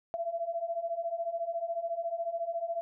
sine beating tone pair, 665 / 679 Hz, E5 / F5, +15 / -49 cents, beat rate 14 Hz, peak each -36 / -33 dBFS, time 0.14-2.81 s, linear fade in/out 0 ms, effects none

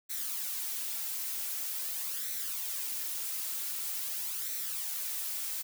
blue noise with flanger, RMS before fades -36 dBFS, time 0.09-5.63 s, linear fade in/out 20 ms, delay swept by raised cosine 0.5 to 3.9 ms, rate 0.45 Hz, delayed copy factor +0.55, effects none

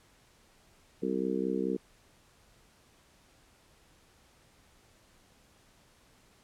harmonic tone, 64.6 Hz, C2, 21 cents flat, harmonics 3 / 4 / 5 / 6 / 7, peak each -35 / -35 / -35 / -35 / -35 dBFS, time 1.02-1.77 s, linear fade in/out 10 ms, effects pink hiss -63 dBFS RMS until 6.43 s + low-pass 11000 Hz 12 dB/octave

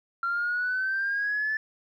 sine exponential sweep, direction up, 1371 to 1755 Hz, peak -24 dBFS, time 0.23-1.57 s, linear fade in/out 2 ms, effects tanh soft clip ceiling -21 dBFS + 11-bit

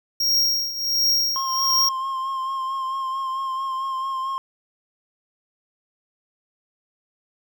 square tone with tremolo, 5588 Hz, F8, in tune, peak -16 dBFS, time 0.2-1.89 s, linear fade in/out 5 ms, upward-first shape triangle, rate 1.4 Hz, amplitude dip 80%
triangle tone with vibrato, 1063 Hz, C6, 27 cents sharp, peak -22 dBFS, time 1.36-4.38 s, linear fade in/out 0 ms, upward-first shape sine, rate 4.5 Hz, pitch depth 27 cents each way
effects none

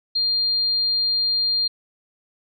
sine tone, 4200 Hz, C8, 6 cents sharp, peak -18 dBFS, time 0.15-1.68 s, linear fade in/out 10 ms, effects none

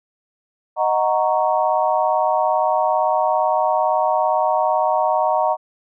sine chord, D# minor seventh, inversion none, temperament equal, 622.3 / 740 / 932.3 / 1108.7 Hz, D#5 / F#5 / A#5 / C#6, 0 / 0 / 0 / 0 cents, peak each -20 / -20 / -20 / -25 dBFS, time 0.76-5.57 s, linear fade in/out 50 ms, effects none

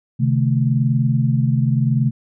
sine chord, A diminished, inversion first, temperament equal with one note detuned, 130.81 / 151.57 / 220 Hz, C3 / Eb3 / A3, 0 / -45 / 0 cents, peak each -16 / -20 / -21 dBFS, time 0.19-2.11 s, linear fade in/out 20 ms, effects none

